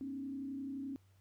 sine tone with frequency modulation, 272 Hz, C#4, 33 cents flat, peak -39 dBFS, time 0.01-0.96 s, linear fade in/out 0 ms, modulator 31.6 Hz, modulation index 0.63, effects added 96 Hz sine -64 dBFS peak until 1.2 s + pink hiss -75 dBFS RMS until 1.2 s

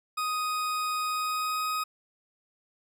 40% pulse tone with pitch glide, 1248 to 1256 Hz, D#6 to D#6, +5 to +16 cents, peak -27 dBFS, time 0.17-1.84 s, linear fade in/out 10 ms, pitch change +11 cents, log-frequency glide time 1.04-1.61 s, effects none

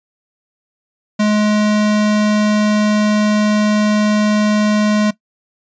square tone, 210.9 Hz, G#3, 27 cents sharp, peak -12 dBFS, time 1.19-5.11 s, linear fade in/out 10 ms, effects noise-tail reverb RT60 0.1 s tail -18 dB re dry + resampled to 16000 Hz

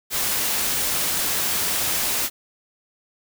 white noise, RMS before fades -23 dBFS, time 0.1-2.3 s, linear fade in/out 50 ms, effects none

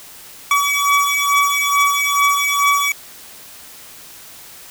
25% pulse beating tone pair, 1138 / 1140.3 Hz, C#6 / C#6, +45 / +49 cents, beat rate 2.3 Hz, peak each -13 dBFS, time 0.51-2.92 s, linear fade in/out 2 ms, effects white hiss -39 dBFS RMS until 4.7 s

